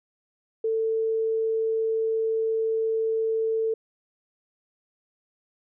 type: tone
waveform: sine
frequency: 445.7 Hz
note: A4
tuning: 22 cents sharp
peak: -22 dBFS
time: 0.64-3.74 s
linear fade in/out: 5 ms
effects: none